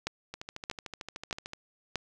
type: two click trains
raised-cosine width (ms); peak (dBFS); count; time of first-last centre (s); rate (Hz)
0.2; -22 / -14; 17 / 4; 0.34-1.534 / 0.07-1.957; 13.4 / 1.59
effects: none